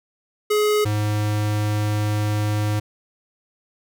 square tone pair in turn, 421.2 / 105.3 Hz, G#4 / G#2, +24 / +24 cents, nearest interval 2 octaves, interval 2400 cents, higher first, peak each -17 / -20 dBFS, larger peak first, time 0.5-0.85 / 0.85-2.8 s, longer second, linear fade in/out 10 ms, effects none

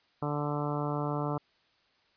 harmonic tone, 146.83 Hz, D3, in tune, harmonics 1 / 2 / 3 / 4 / 5 / 6 / 7 / 8 / 9, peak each -33 / -36 / -38 / -39 / -40 / -41 / -41 / -42 / -43 dBFS, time 0.22-1.38 s, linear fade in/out 5 ms, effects white hiss -68 dBFS RMS until 2.16 s + resampled to 11025 Hz

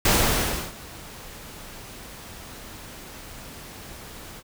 pink noise with ADSR envelope, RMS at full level -18 dBFS, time 0.05-4.43 s, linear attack 4 ms, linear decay 660 ms, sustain -23 dB, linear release 50 ms, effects none

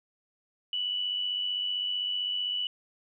sine tone with amplitude modulation, 2960 Hz, F#7, in tune, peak -26 dBFS, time 0.73-2.67 s, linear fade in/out 2 ms, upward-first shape sine, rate 95.6 Hz, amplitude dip 45%, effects none

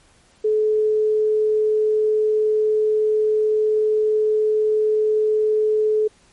sine tone, 429.7 Hz, A4, 41 cents flat, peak -15 dBFS, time 0.44-6.08 s, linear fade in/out 10 ms, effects pink hiss -55 dBFS RMS until 6.32 s + MP3 48 kbps

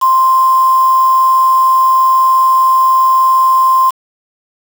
sine tone with quantisation, 1046.5 Hz, C6, in tune, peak -6 dBFS, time 0.01-3.91 s, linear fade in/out 20 ms, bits 4, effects none

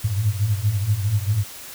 sine tone cluster, 97.8 / 105.8 / 110.4 Hz, G2 / G#2 / A2, -4 / +33 / +6 cents, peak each -23 dBFS, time 0.04-1.44 s, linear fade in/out 10 ms, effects white hiss -38 dBFS RMS until 1.74 s

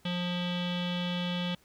square tone with low-pass filter, 177.1 Hz, F3, 24 cents sharp, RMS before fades -32 dBFS, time 0.05-1.55 s, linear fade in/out 5 ms, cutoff 3300 Hz, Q 7.2, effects pink hiss -64 dBFS RMS until 1.64 s

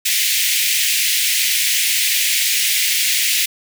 pink high-pass noise, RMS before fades -17 dBFS, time 0.05-3.46 s, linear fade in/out 10 ms, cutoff 2000 Hz, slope 48 dB/octave, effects none

